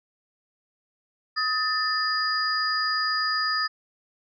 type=tone cluster; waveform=sine; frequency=1264 / 1771 / 4894 Hz; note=D#6 / A6 / D#8; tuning=+27 / +11 / -29 cents; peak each=-27 dBFS; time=1.36-3.68 s; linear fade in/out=20 ms; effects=none